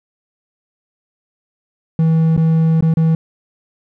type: tone with dropouts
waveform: triangle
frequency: 161.6 Hz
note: E3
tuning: 34 cents flat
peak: -8 dBFS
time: 1.99-3.15 s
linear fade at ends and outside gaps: 2 ms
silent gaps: 2.366-2.376 / 2.808-2.824 / 2.939-2.971 s
effects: none